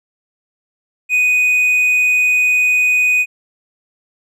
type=tone; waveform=triangle; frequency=2489 Hz; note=D#7; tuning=in tune; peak=-9 dBFS; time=1.09-3.26 s; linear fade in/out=50 ms; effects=none